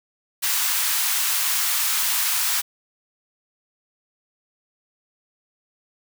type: high-pass noise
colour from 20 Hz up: white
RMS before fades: -22 dBFS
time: 0.42-2.62 s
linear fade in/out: 20 ms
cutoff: 920 Hz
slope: 24 dB/octave
effects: none